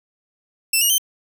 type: tone with pitch steps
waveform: 10% pulse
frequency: 2670 / 2878 / 3103 Hz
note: E7 / F#7 / G7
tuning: +22 / -49 / -18 cents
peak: -7 dBFS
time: 0.73-0.982 s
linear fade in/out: 5 ms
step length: 84 ms
effects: none